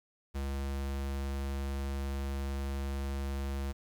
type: tone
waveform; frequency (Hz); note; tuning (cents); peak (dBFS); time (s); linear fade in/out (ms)
square; 68.8; C#2; -12; -34; 0.34-3.73; 20
effects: 10-bit